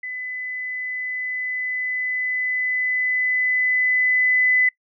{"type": "tone with level ramp", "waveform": "sine", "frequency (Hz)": 2007, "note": "B6", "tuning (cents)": 27, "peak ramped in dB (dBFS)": [-28, -14], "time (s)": [0.03, 4.69], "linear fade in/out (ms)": 5, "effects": ["noise-tail reverb RT60 0.1 s tail -23 dB re dry"]}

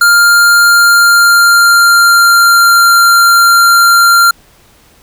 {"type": "tone with pitch glide", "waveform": "square", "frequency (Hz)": [1400, 1384.7], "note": ["F6", "F6"], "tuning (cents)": [4, -15], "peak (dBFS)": -4, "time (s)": [0.01, 4.31], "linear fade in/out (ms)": 5, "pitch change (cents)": -19, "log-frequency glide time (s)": [0.61, 2.94], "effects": ["pink hiss -45 dBFS RMS until 5.02 s"]}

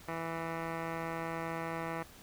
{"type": "tone with low-pass filter", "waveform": "10% pulse", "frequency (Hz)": 164.81, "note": "E3", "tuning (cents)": 0, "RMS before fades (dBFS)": -38, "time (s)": [0.08, 2.03], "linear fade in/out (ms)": 5, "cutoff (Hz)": 1700, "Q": 9.8, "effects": ["pink hiss -55 dBFS RMS until 2.22 s"]}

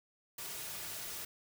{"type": "noise with comb filter", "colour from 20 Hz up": "white", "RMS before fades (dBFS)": -43, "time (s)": [0.38, 1.25], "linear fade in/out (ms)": 5, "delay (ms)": 3.8, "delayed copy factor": -0.5, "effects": []}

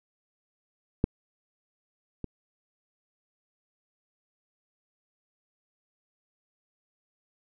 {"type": "clicks", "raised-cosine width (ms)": 3, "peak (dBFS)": [-9, -21], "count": 2, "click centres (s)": [1.041, 2.243], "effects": []}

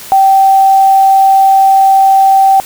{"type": "tone", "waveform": "sine", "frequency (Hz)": 776, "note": "G5", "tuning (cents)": -18, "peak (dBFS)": -3, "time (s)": [0.12, 2.6], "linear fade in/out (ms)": 0, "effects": ["white hiss -29 dBFS RMS until 2.65 s"]}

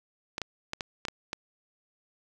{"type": "clicks", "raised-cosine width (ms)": 0.2, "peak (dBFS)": -15, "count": 7, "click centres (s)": [0.381, 0.417, 0.734, 0.808, 1.052, 1.084, 1.331], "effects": []}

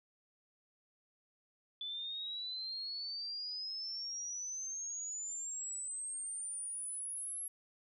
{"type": "exponential sweep", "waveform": "sine", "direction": "up", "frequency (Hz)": [3473, 11250], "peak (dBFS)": -39, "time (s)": [1.81, 7.48], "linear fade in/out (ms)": 2, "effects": []}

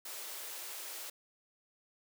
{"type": "high-pass noise", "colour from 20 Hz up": "white", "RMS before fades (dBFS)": -44, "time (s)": [0.05, 1.1], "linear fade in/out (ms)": 5, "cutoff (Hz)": 330, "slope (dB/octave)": 48, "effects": []}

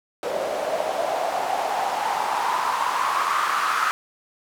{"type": "noise with band-pass filter sweep", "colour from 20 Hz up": "white", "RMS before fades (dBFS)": -24, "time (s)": [0.23, 3.91], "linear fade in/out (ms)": 0, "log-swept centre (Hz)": [550, 1300], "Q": 5.5, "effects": []}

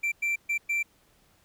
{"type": "tone bursts at uneven times", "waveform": "triangle", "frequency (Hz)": 2349, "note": "D7", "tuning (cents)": 0, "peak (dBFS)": -23, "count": 4, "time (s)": [[0.03, 0.12], [0.22, 0.36], [0.49, 0.58], [0.69, 0.83]], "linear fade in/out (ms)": 10, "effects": ["pink hiss -64 dBFS RMS until 1.44 s"]}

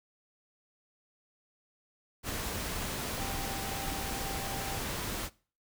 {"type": "tone in noise", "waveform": "sine", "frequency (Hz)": 784, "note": "G5", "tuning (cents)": 0, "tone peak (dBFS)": -42, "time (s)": [3.17, 4.82], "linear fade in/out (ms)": 50, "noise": "pink", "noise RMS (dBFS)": -36, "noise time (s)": [2.23, 5.3], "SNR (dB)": -9, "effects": ["noise-tail reverb RT60 0.4 s tail -22 dB re dry"]}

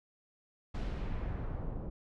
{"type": "noise with low-pass filter sweep", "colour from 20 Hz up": "brown", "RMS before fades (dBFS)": -37, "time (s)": [0.74, 1.9], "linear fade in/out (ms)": 10, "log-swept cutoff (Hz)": [5500, 640], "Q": 0.86, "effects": []}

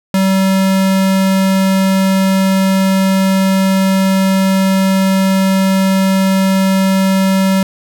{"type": "tone", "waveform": "square", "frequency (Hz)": 191.6, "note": "G3", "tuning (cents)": -39, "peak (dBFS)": -10, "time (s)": [0.14, 7.63], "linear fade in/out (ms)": 2, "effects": []}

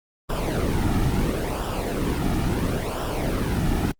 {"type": "noise with flanger", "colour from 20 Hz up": "brown", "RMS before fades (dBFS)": -23, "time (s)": [0.29, 3.92], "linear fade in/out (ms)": 10, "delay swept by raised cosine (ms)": [0.46, 1.96], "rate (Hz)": 0.73, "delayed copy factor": -0.7, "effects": ["Opus 24 kbps"]}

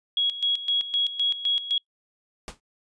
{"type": "tone with tremolo", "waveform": "sine", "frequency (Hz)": 3322, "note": "G#7", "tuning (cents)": 0, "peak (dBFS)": -20, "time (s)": [0.17, 1.78], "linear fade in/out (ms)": 2, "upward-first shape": "square", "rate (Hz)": 3.9, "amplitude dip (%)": 75}
{"type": "noise with exponential decay", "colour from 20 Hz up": "pink", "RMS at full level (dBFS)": -33, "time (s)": [2.48, 2.6], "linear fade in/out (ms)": 1, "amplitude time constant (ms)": 24}
{"effects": ["noise-tail reverb RT60 0.1 s tail -26 dB re dry", "resampled to 22050 Hz"]}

